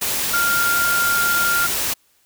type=tone in noise; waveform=sine; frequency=1396.9 Hz; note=F6; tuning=in tune; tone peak=-17 dBFS; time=0.33-1.67 s; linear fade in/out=10 ms; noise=white; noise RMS=-22 dBFS; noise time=0.01-1.94 s; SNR=+2 dB; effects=white hiss -60 dBFS RMS until 2.25 s